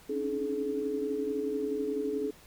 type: tone cluster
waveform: sine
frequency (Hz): 272.6 / 284.2 / 308.7 / 426.5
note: C#4 / C#4 / D#4 / G#4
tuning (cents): -29 / +43 / -14 / +46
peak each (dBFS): -37 / -38 / -38 / -31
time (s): 0.09-2.31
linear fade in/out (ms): 10
effects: pink hiss -56 dBFS RMS until 2.46 s